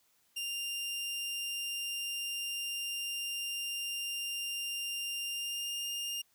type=tone with pitch glide; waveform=sawtooth; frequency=2794 to 2813 Hz; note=F7 to F7; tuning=0 to +12 cents; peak=-32 dBFS; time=0.36-6.22 s; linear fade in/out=10 ms; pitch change=+12 cents; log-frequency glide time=5.26-5.74 s; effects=white hiss -71 dBFS RMS until 6.34 s